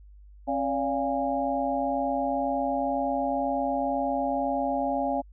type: tone cluster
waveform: sine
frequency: 270.2 / 572 / 694 / 822 Hz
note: C#4 / D5 / F5 / G#5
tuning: -44 / -46 / -11 / -18 cents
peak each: -30 dBFS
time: 0.47-5.22 s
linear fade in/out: 20 ms
effects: added 50 Hz sine -47 dBFS peak until 5.32 s